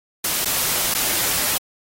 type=noise with dropouts; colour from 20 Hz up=white; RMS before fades=-21 dBFS; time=0.24-1.58 s; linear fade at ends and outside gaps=5 ms; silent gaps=0.448-0.455 / 0.94-0.947 s; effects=AAC 48 kbps